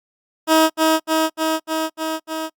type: tone with echo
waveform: 15% pulse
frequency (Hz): 318.2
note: D#4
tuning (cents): +39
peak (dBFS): -5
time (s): 0.47-0.7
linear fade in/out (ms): 50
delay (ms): 300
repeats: 6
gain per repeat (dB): -2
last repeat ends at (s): 2.5
effects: noise-tail reverb RT60 0.1 s tail -26 dB re dry + Opus 48 kbps